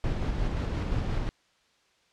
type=noise with tremolo; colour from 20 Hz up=brown; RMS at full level=-28 dBFS; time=0.04-1.29 s; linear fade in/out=0 ms; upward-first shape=square; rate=5.7 Hz; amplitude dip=25%; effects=white hiss -66 dBFS RMS until 2.12 s + low-pass 5000 Hz 12 dB/octave